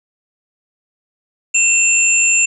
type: tone pair together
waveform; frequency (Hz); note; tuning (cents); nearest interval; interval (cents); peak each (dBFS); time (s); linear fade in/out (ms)
sine; 2700 / 7252; E7 / A#8; +41 / -49; octave + perfect fourth; 1710; -13; 1.54-2.46; 10
effects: none